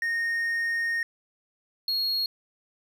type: tone pair in turn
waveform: triangle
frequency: 1850 / 4300 Hz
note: A#6 / C8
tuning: -14 / +47 cents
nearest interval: octave + minor third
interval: 1461 cents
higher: second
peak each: -23 dBFS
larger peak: neither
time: 0.02-1.03 / 1.88-2.26 s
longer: first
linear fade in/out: 2 ms
effects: none